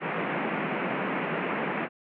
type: band-pass noise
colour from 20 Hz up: pink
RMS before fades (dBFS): -30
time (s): 0-1.89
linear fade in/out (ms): 50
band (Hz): 160 to 2600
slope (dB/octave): 48
effects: none